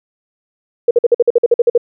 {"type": "tone bursts", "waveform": "sine", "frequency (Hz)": 475.1, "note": "A#4", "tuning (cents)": 33, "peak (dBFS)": -5, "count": 12, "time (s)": [0.88, 1.778], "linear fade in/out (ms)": 5, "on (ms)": 29, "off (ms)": 50, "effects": []}